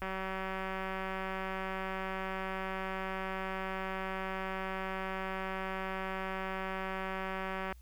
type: click train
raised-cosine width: 0.5 ms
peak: -23 dBFS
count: 1465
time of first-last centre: 0.02-7.725 s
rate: 190 Hz
effects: added 60 Hz sine -51 dBFS peak until 7.81 s + white hiss -68 dBFS RMS until 7.81 s

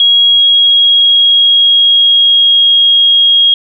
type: tone with pitch glide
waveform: sine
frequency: 3300 to 3273 Hz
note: G#7 to G#7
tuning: -12 to -26 cents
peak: -4 dBFS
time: 0-3.54 s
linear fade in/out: 2 ms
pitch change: -14 cents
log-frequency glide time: 0.25-2.71 s
effects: none

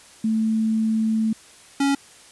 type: tone pair in turn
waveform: sine / square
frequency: 220.8 / 278.2 Hz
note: A3 / C#4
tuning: +6 / +6 cents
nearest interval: major third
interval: 400 cents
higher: second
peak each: -18 dBFS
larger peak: neither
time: 0.24-1.33 / 1.8-1.95 s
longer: first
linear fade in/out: 5 ms
effects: white hiss -48 dBFS RMS until 2.31 s + resampled to 24000 Hz

